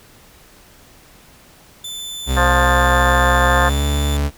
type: tone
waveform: sawtooth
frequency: 3520 Hz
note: A7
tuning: in tune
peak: -24 dBFS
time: 1.84-4.17 s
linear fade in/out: 5 ms
type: tone with pitch glide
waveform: 40% pulse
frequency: 65.41 to 72.16 Hz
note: C2 to D2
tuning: 0 to -30 cents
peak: -15 dBFS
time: 2.26-4.31 s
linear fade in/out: 50 ms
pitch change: +170 cents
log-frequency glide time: 3.47-3.85 s
type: harmonic tone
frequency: 176.4 Hz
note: F3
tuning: 18 cents sharp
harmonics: 3 / 4 / 5 / 6 / 7 / 8 / 9 / 10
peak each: -21 / -21 / -23 / -20 / -22 / -25 / -22 / -21 dBFS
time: 2.36-3.7 s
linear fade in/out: 20 ms
effects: pink hiss -47 dBFS RMS until 4.37 s